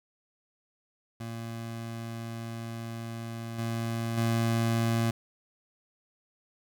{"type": "tone with level steps", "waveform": "25% pulse", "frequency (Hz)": 114.9, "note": "A#2", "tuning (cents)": -25, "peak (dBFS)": [-32, -26, -21], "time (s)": [1.2, 5.11], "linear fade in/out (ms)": 5, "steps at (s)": [3.58, 4.17], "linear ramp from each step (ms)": 10, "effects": []}